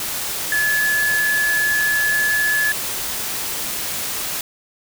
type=tone in noise; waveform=sine; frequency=1713 Hz; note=A6; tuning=47 cents flat; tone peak=-16 dBFS; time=0.52-2.72 s; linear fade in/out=2 ms; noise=white; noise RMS=-25 dBFS; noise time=0-4.41 s; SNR=+6 dB; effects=none